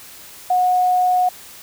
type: tone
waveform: sine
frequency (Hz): 729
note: F#5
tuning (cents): -26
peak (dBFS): -13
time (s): 0.5-1.29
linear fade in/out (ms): 5
effects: white hiss -40 dBFS RMS until 1.62 s